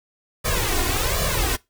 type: noise with flanger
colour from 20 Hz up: pink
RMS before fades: -22 dBFS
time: 0.44-1.57 s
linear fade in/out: 20 ms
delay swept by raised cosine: 1.7 to 2.8 ms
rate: 1.3 Hz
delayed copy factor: +0.95
effects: noise-tail reverb RT60 0.2 s tail -21 dB re dry